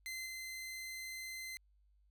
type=tone with level steps; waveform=sawtooth; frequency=2066 Hz; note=C7; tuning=22 cents flat; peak=-38 / -40 dBFS; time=0.06-1.57 s; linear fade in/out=0 ms; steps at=0.26 s; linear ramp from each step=2 ms; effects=added 50 Hz sine -67 dBFS peak until 2.1 s